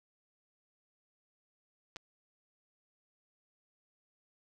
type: clicks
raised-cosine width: 0.2 ms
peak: -26 dBFS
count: 2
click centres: 1.961 / 1.967 s
effects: none